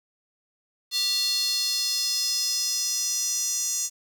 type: tone with high-pass filter sweep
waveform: square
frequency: 392 Hz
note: G4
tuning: in tune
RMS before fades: -26 dBFS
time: 0.91-3.9 s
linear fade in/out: 50 ms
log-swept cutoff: 4100 to 6400 Hz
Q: 5.5
effects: 9-bit